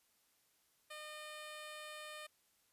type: tone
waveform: 10% pulse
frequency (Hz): 608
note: D#5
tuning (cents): -40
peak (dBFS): -39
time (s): 0.9-2.27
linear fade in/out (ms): 10
effects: white hiss -75 dBFS RMS until 2.72 s + resampled to 32000 Hz